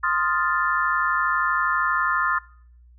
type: chord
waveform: sine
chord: F dominant seventh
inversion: second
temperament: equal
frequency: 1046.5 / 1244.5 / 1396.9 / 1760 Hz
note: C6 / Eb6 / F6 / A6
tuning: 0 / 0 / 0 / 0 cents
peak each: -25 dBFS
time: 0.03-2.39 s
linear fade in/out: 10 ms
effects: noise-tail reverb RT60 0.6 s tail -23 dB re dry + added 60 Hz sine -48 dBFS peak until 2.98 s